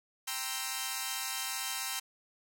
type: chord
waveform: 5% pulse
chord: C dominant seventh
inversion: second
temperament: equal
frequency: 784 / 932.3 / 1046.5 / 1318.5 Hz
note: G5 / Bb5 / C6 / E6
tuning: 0 / 0 / 0 / 0 cents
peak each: -28 dBFS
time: 0.27-2 s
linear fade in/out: 10 ms
effects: none